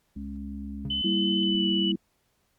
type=harmonic tone; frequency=69.3 Hz; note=C#2; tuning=in tune; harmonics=1 / 3 / 4; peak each=-38 / -36 / -41 dBFS; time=0.16-1.02 s; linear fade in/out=5 ms
type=tone with exponential decay; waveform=triangle; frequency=136.3 Hz; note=C#3; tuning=29 cents flat; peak=-26 dBFS; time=0.85-1 s; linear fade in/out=2 ms; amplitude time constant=32 ms
type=tone with pitch glide; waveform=sine; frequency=3023 to 2961 Hz; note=F#7 to F#7; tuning=+36 to +1 cents; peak=-26 dBFS; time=0.9-1.92 s; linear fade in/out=5 ms; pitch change=-35 cents; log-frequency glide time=1.4-1.66 s
type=chord; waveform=sine; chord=E diminished; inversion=first; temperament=equal; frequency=196 / 233.1 / 329.6 Hz; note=G3 / Bb3 / E4; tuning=0 / 0 / 0 cents; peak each=-26 / -32 / -28 dBFS; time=1.04-1.96 s; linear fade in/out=10 ms
effects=pink hiss -71 dBFS RMS until 2.58 s + Opus 48 kbps